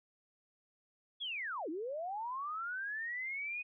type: linear two-way sweep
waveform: sine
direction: down then up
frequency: 3447 to 293.7 to 2507 Hz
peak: -37 dBFS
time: 1.2-3.63 s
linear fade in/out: 20 ms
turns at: 1.69 s
effects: none